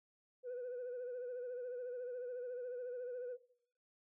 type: tone with vibrato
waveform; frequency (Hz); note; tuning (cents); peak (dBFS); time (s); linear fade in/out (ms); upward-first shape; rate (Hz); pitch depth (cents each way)
sine; 495; B4; +4; -39; 0.43-3.38; 50; sine; 14; 48
effects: noise-tail reverb RT60 0.7 s tail -20 dB re dry + tanh soft clip ceiling -39 dBFS

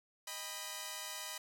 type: chord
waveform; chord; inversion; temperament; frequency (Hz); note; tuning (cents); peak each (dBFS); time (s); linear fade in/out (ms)
5% pulse; Eb augmented; none; equal with one note detuned; 622.3 / 797.7 / 987.8; Eb5 / G5 / B5; 0 / +30 / 0; -36 / -38 / -32; 0.27-1.38; 5
effects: none

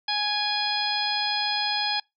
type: harmonic tone with a mistuned harmonic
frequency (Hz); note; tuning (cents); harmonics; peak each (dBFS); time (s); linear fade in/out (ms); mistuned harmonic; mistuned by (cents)
834; G#5; +7; 1 / 2 / 3 / 4 / 5 / 6; -29 / -33 / -33 / -30 / -30 / -30; 0.08-2; 5; 3; -33
effects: noise-tail reverb RT60 0.2 s tail -26 dB re dry

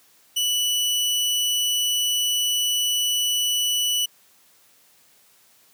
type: tone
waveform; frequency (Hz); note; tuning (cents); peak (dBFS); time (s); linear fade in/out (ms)
sawtooth; 2960; F#7; 0; -17; 0.36-4.06; 10
effects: white hiss -57 dBFS RMS until 5.73 s + high-pass 100 Hz 12 dB/octave

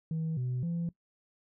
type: tone with pitch steps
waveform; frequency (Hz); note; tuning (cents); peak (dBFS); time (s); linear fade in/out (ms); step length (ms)
sine; 160.7 / 125.8 / 169.7; E3 / B2 / F3; -44 / +32 / -49; -28; 0.11-0.89; 2; 260
effects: noise-tail reverb RT60 0.1 s tail -21 dB re dry + tanh soft clip ceiling -28 dBFS

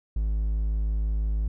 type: tone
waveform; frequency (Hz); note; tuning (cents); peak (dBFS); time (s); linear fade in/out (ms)
triangle; 53; G#1; +36; -21; 0.16-1.48; 5
effects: none

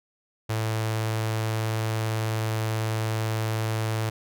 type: tone with notch filter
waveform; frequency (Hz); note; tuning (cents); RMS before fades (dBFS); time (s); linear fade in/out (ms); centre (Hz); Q
sawtooth; 110.2; A2; +3; -27; 0.49-4.1; 10; 240; 1.6
effects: none

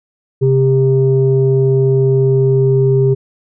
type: tone pair together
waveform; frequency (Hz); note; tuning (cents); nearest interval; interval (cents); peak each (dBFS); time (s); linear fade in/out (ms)
sine; 132.9 / 398.3; C3 / G4; +27 / +28; octave + perfect fifth; 1901; -10 / -11; 0.41-3.15; 20
effects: tanh soft clip ceiling -2 dBFS

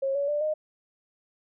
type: tone with pitch steps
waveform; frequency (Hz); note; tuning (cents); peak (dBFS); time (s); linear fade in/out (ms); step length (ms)
sine; 542 / 565.3 / 589.7 / 615.1; C#5 / C#5 / D5 / D#5; -39 / +34 / +7 / -20; -24; 0.02-0.54; 10; 130
effects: none

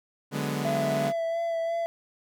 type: chord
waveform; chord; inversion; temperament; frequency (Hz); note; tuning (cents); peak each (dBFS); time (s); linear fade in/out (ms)
sawtooth; G# half-diminished seventh; second; equal; 146.83 / 185 / 207.7 / 246.9; D3 / F#3 / G#3 / B3; 0 / 0 / 0 / 0; -27 / -33 / -29 / -30; 0.31-1.13; 50
type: tone with vibrato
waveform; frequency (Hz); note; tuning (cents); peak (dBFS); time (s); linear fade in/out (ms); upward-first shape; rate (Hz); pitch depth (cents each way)
triangle; 668; E5; +23; -24; 0.65-1.86; 0; sine; 2.9; 20
effects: none

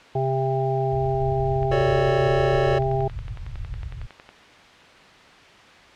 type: harmonic tone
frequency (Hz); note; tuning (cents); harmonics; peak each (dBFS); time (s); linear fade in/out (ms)
132.9; C3; +27; 1 / 3 / 5 / 6; -24 / -25 / -29 / -27; 0.15-3.08; 5
type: low-pass noise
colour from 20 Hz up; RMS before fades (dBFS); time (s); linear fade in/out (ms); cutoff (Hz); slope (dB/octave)
pink; -32; 0.92-4.07; 5; 130; 48
type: click train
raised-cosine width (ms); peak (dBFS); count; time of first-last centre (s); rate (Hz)
0.3; -25; 30; 1.63-4.291; 10.9
type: chord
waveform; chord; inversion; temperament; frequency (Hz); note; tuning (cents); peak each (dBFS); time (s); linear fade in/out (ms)
square; D major seventh; first; equal; 370 / 440 / 554.4 / 587.3; F#4 / A4 / C#5 / D5; 0 / 0 / 0 / 0; -27; 1.71-2.79; 10
effects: white hiss -47 dBFS RMS until 5.95 s + low-pass 3000 Hz 12 dB/octave

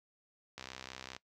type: click train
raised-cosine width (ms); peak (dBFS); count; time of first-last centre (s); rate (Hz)
0.2; -26; 39; 0.58-1.165; 65
effects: noise-tail reverb RT60 0.1 s tail -21 dB re dry + high-pass 60 Hz 12 dB/octave

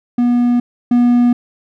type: tone pair in turn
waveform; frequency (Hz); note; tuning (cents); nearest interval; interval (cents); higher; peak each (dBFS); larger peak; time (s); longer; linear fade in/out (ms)
triangle; 242.3 / 242.3; B3 / B3; -33 / -33; unison; 0; neither; -8 / -6; second; 0.18-0.6 / 0.91-1.33; neither; 5
effects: none

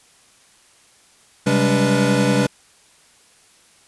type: tone cluster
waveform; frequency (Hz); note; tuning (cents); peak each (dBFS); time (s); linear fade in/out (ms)
square; 132.6 / 193.9 / 204.6 / 286.8 / 492.6; C3 / G3 / G#3 / D4 / B4; +23 / -19 / -26 / -41 / -5; -22; 1.46-2.47; 10
effects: white hiss -53 dBFS RMS until 3.87 s + resampled to 24000 Hz

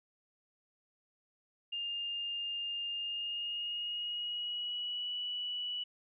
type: tone with pitch glide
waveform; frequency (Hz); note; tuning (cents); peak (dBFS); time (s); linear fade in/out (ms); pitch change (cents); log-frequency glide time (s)
sine; 2813 to 2949; F7 to F#7; +12 to -6; -35; 1.72-5.84; 10; +82; 2.92-5.13
effects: none

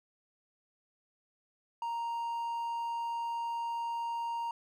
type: tone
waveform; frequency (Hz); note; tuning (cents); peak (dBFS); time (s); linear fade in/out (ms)
triangle; 932.3; A#5; 0; -31; 1.82-4.51; 2
effects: none

